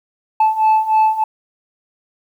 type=beating tone pair; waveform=sine; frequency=870 / 873.3 Hz; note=A5 / A5; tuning=-20 / -13 cents; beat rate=3.3 Hz; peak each=-14 / -11 dBFS; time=0.4-1.24 s; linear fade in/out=5 ms; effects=tanh soft clip ceiling -8 dBFS + 8-bit